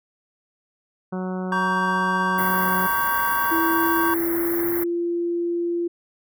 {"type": "harmonic tone", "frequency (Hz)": 185, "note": "F#3", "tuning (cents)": 0, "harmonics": [1, 2, 3, 4, 5, 6, 7, 8], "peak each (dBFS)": [-26, -32, -36, -38, -40, -42, -43, -44], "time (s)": [1.12, 2.87], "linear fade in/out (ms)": 10}
{"type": "chord", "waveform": "triangle", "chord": "G diminished", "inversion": "first", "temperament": "just", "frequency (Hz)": [940.8, 1128.9, 1568], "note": ["Bb5", "Db6", "G6"], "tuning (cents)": [16, 31, 0], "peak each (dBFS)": -23, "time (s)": [1.52, 4.14], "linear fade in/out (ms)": 2}
{"type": "band-stop noise", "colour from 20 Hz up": "white", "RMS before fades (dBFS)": -28, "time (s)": [2.38, 4.84], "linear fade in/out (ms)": 5, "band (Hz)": [2100, 11000], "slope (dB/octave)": 96}
{"type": "tone with pitch glide", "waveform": "sine", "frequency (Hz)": [329.6, 344], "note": ["E4", "F4"], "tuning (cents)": [0, -26], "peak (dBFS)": -21, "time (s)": [3.51, 5.88], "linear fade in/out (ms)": 10, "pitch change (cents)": 74, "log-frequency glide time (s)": [3.62, 4.79]}
{"effects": []}